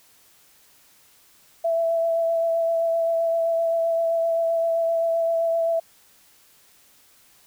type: tone with vibrato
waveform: sine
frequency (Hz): 664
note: E5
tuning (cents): +12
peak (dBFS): -19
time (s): 1.64-5.8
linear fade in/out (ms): 10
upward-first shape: sine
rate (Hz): 7.7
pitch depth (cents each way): 14
effects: white hiss -56 dBFS RMS until 7.46 s